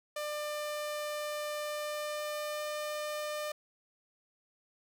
sawtooth tone with pitch glide, 597 to 601.2 Hz, D5 to D5, +28 to +40 cents, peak -31 dBFS, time 0.16-3.52 s, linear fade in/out 5 ms, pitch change +12 cents, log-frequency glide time 1.62-2.74 s, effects none

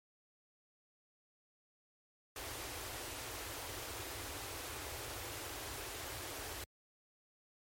pink band-stop noise, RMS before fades -44 dBFS, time 2.36-6.64 s, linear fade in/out 2 ms, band 120 to 280 Hz, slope 48 dB/octave, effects high-pass 60 Hz 12 dB/octave + MP3 64 kbps

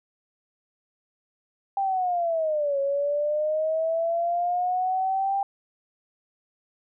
sine linear two-way sweep, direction down then up, 795 to 550 to 795 Hz, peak -22 dBFS, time 1.77-5.43 s, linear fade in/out 2 ms, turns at 2.79 s, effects none

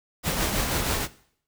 pink noise with tremolo, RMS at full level -24 dBFS, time 0.23-1.08 s, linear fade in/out 50 ms, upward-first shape triangle, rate 6.2 Hz, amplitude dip 45%, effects noise-tail reverb RT60 0.6 s tail -18 dB re dry

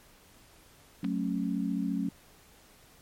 sine chord, F# minor, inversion none, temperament equal with one note detuned, 185 / 220 / 274 Hz, F#3 / A3 / C#4, 0 / 0 / -20 cents, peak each -32 / -33 / -32 dBFS, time 1.03-2.09 s, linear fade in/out 5 ms
clicks, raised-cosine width 0.3 ms, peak -27 dBFS, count 2, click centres 1.044 / 1.048 s
effects pink hiss -58 dBFS RMS until 3.01 s + MP3 64 kbps

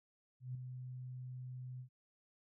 sine tone with ADSR envelope, 126.8 Hz, B2, 46 cents sharp, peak -38 dBFS, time 0.4-1.89 s, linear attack 150 ms, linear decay 3 ms, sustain -6 dB, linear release 92 ms, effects none

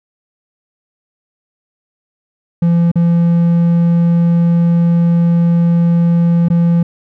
triangle tone with dropouts, 170.2 Hz, F3, 44 cents flat, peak -6 dBFS, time 2.62-6.83 s, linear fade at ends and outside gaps 5 ms, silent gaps 2.916-2.956 / 6.485-6.501 s, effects none

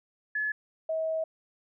sine tone pair in turn, 1711 / 640.9 Hz, A6 / E5, -49 / -49 cents, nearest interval octave + perfect fourth, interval 1700 cents, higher first, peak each -27 dBFS, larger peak neither, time 0.35-0.52 / 0.89-1.24 s, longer second, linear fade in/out 5 ms, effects none

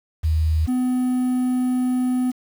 sine / triangle tone pair in turn, 79.1 / 252.1 Hz, D#2 / B3, +29 / +36 cents, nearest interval octave + minor sixth, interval 2007 cents, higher second, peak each -16 dBFS, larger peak neither, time 0.23-0.67 / 0.67-2.32 s, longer second, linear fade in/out 20 ms, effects 7-bit

